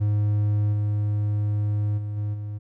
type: tone with level steps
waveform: triangle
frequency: 104.2 Hz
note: G#2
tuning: 6 cents sharp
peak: -17 / -19 / -25 / -22 / -27 dBFS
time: 0-2.59 s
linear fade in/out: 20 ms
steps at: 0.72 / 1.97 / 2.16 / 2.33 s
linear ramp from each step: 20 ms
effects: none